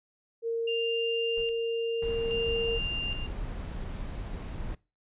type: tone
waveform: sine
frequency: 460 Hz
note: A#4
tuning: 23 cents flat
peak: -27 dBFS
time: 0.42-2.8 s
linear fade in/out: 50 ms
type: tone with tremolo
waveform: sine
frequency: 2794 Hz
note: F7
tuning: in tune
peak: -31 dBFS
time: 0.67-3.27 s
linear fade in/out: 10 ms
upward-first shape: square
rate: 0.61 Hz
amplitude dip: 60%
type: noise with exponential decay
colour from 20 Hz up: brown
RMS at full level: -41 dBFS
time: 1.37-1.72 s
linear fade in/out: 1 ms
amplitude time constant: 75 ms
type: noise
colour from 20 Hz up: brown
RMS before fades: -36 dBFS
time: 2.02-4.75 s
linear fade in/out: 5 ms
effects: noise-tail reverb RT60 0.3 s tail -22 dB re dry + resampled to 8000 Hz